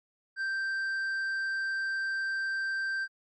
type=tone with tanh clipping; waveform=sine; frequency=1568 Hz; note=G6; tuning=in tune; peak=-30 dBFS; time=0.36-3.08 s; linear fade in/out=50 ms; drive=5 dB; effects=MP3 64 kbps